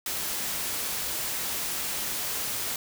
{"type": "noise", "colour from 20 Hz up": "white", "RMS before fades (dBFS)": -31, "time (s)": [0.06, 2.76], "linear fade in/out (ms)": 2, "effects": []}